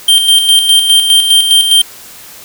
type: tone with tremolo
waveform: square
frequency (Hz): 3160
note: G7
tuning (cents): +13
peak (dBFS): -4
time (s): 0.08-1.82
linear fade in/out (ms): 5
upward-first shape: square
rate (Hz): 4.9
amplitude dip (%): 50
effects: white hiss -33 dBFS RMS until 2.44 s